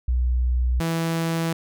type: tone pair in turn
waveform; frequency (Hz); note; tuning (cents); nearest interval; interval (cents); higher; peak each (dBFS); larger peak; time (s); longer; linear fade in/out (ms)
sine / sawtooth; 61.74 / 164.83; B1 / E3; 0 / 0; octave + perfect fourth; 1700; second; -18; neither; 0.08-0.8 / 0.8-1.53; second; 5
effects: none